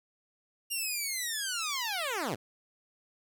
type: linear sweep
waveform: 10% pulse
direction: down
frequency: 2830 to 87.31 Hz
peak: -23 dBFS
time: 0.7-2.36 s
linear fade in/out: 20 ms
effects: none